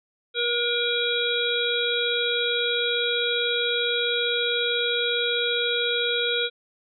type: harmonic tone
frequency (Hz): 477.7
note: A#4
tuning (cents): +42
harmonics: 1 / 3 / 5 / 7 / 8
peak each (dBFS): -27 / -29 / -31 / -27 / -28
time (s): 0.34-6.5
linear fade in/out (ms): 50
effects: none